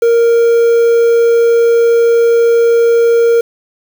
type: tone with quantisation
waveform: triangle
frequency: 466.2 Hz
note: A#4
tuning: in tune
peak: -4 dBFS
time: 0.02-3.41 s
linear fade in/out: 5 ms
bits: 5
effects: none